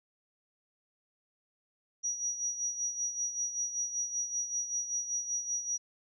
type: tone with tremolo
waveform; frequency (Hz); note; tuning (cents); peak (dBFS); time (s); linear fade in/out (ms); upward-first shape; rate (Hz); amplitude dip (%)
sine; 5790; F#8; -38; -29; 2.03-5.78; 20; sine; 5.2; 65
effects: none